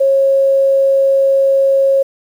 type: tone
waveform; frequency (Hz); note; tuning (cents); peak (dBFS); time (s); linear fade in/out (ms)
sine; 544; C#5; -33; -8; 0-2.03; 10
effects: 7-bit